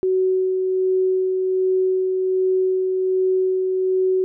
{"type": "tone with tremolo", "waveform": "sine", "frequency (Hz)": 374.1, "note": "F#4", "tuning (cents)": 19, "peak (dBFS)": -15, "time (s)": [0.03, 4.24], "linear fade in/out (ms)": 0, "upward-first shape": "sine", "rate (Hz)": 1.3, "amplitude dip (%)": 30, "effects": []}